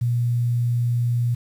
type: tone with quantisation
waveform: sine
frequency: 120 Hz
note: B2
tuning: 49 cents flat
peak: -18 dBFS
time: 0.01-1.35 s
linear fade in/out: 10 ms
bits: 8
effects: none